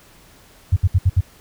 sine tone bursts, 92 Hz, F#2, 9 cents flat, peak -10 dBFS, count 5, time 0.72-1.209 s, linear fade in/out 10 ms, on 45 ms, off 66 ms, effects pink hiss -49 dBFS RMS until 1.4 s

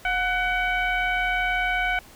sine tone with frequency modulation, 1494 Hz, F#6, 16 cents sharp, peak -21 dBFS, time 0.05-1.99 s, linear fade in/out 2 ms, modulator 769 Hz, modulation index 1.3, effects pink hiss -49 dBFS RMS until 2.15 s

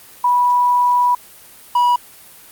sine / triangle tone pair in turn, 980 / 973.2 Hz, B5 / B5, -14 / -26 cents, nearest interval unison, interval 12 cents, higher first, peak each -11 / -9 dBFS, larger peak second, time 0.24-1.15 / 1.75-1.96 s, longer first, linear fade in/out 5 ms, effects white hiss -42 dBFS RMS until 2.51 s + Opus 32 kbps

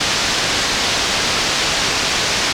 white low-pass noise, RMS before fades -18 dBFS, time 0-2.53 s, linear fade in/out 10 ms, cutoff 5800 Hz, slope 24 dB/octave, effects none

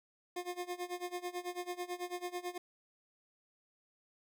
25% pulse tone with tremolo, 356 Hz, F4, 33 cents sharp, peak -32 dBFS, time 0.36-2.58 s, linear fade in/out 5 ms, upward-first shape sine, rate 9.1 Hz, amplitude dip 90%, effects none

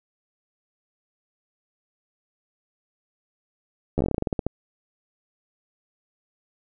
slowing click train, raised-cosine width 2 ms, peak -10 dBFS, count 15, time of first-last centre 3.98-4.466 s, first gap 12 ms, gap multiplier 1.15, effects none

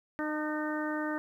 harmonic tone with a mistuned harmonic, 304.9 Hz, D#4, 35 cents flat, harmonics 1 / 2 / 3 / 4 / 5 / 6, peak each -33 / -38 / -41 / -41 / -40 / -41 dBFS, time 0.19-1.18 s, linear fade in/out 0 ms, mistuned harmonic 3, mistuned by -19 cents, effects 11-bit

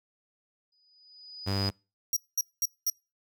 sine tone with exponential growth, 4961 Hz, D#8, 6 cents flat, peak -29 dBFS, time 0.72-1.69 s, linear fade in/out 5 ms, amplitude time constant 210 ms
sawtooth tone, 98 Hz, G2, in tune, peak -24 dBFS, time 1.46-1.71 s, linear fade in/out 20 ms
sawtooth tone bursts, 5700 Hz, F8, 34 cents sharp, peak -22 dBFS, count 4, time 2.13-2.9 s, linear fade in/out 2 ms, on 35 ms, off 210 ms
effects noise-tail reverb RT60 0.3 s tail -26 dB re dry

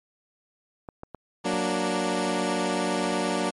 clicks, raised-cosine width 1 ms, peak -24 dBFS, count 4, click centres 0.888 / 1.034 / 1.147 / 1.538 s
15% pulse chord, Gb augmented, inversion none, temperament equal, 185 / 233.1 / 293.7 Hz, Gb3 / Bb3 / D4, 0 / 0 / 0 cents, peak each -22 / -23 / -22 dBFS, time 1.44-3.51 s, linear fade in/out 20 ms
effects MP3 48 kbps

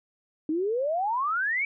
sine exponential sweep, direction up, 300 to 2329 Hz, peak -24 dBFS, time 0.49-1.65 s, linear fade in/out 2 ms, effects none

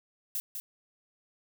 violet noise with echo, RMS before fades -33 dBFS, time 0.35-0.4 s, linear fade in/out 0 ms, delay 200 ms, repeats 1, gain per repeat -5 dB, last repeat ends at 0.6 s, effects none

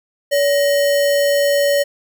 sine tone with sample-and-hold, 569 Hz, C#5, 45 cents sharp, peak -12 dBFS, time 0.31-1.84 s, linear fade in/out 20 ms, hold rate 2450 Hz, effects none

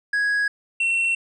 triangle tone pair in turn, 1661.2 / 2714 Hz, G#6 / E7, 0 / +50 cents, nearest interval minor sixth, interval 850 cents, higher second, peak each -17 / -17 dBFS, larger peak neither, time 0.13-0.48 / 0.8-1.15 s, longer neither, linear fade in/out 5 ms, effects resampled to 24000 Hz

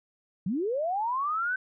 sine linear sweep, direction up, 162 to 1544 Hz, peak -26 dBFS, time 0.46-1.56 s, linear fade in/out 5 ms, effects none

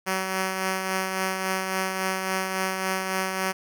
5% pulse tone with tremolo, 189.1 Hz, F#3, 38 cents sharp, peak -12 dBFS, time 0.06-3.53 s, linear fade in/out 20 ms, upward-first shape triangle, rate 3.6 Hz, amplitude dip 45%, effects none

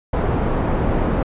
pink low-pass noise, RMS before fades -19 dBFS, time 0.13-1.23 s, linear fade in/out 5 ms, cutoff 940 Hz, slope 12 dB/octave, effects resampled to 8000 Hz

